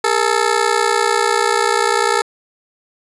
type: ring-modulated tone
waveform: 15% pulse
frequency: 437 Hz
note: A4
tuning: 12 cents flat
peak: -4 dBFS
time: 0.04-2.22 s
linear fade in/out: 2 ms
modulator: 30.1 Hz
effects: resampled to 24000 Hz

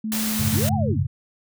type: tone with pitch glide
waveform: sine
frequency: 218 to 213.8 Hz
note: A3 to A3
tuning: -16 to -49 cents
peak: -24 dBFS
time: 0.04-0.93 s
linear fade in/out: 5 ms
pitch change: -33 cents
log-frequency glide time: 0.23-0.65 s
type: noise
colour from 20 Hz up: white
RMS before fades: -27 dBFS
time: 0.12-0.69 s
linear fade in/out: 0 ms
type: chord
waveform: sine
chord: F# suspended second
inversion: none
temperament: just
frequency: 92.5 / 104.06 / 138.75 Hz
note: F#2 / G#2 / C#3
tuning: 0 / +4 / +2 cents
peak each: -25 dBFS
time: 0.39-1.07 s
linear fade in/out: 10 ms
type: linear two-way sweep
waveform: sine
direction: up then down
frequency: 55 to 830.6 to 55 Hz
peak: -26 dBFS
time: 0.48-1.04 s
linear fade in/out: 10 ms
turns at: 0.74 s
effects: none

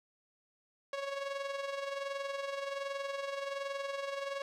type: tone with amplitude modulation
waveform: sawtooth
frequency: 554.4 Hz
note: C#5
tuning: in tune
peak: -30 dBFS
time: 0.93-4.42 s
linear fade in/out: 2 ms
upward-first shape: sine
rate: 21.3 Hz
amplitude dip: 55%
effects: low-pass 5000 Hz 12 dB/octave + 12-bit

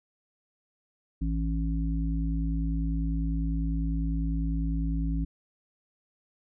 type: harmonic tone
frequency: 55 Hz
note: A1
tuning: in tune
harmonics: 1 / 3 / 5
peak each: -27 / -32 / -34 dBFS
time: 1.21-5.25 s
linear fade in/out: 10 ms
effects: none

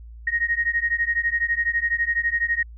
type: beating tone pair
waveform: sine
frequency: 1864.7 / 1876.7 Hz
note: A#6 / A#6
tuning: 0 / +11 cents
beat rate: 12 Hz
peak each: -23 dBFS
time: 0.27-2.63 s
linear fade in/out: 5 ms
effects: added 57 Hz sine -38 dBFS peak until 2.77 s

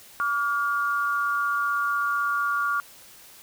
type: tone pair together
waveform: sine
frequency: 1150 / 1414 Hz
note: D6 / F6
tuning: -37 / +21 cents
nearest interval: major third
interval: 358 cents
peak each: -25 dBFS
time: 0.2-2.8 s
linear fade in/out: 0 ms
effects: white hiss -49 dBFS RMS until 3.42 s

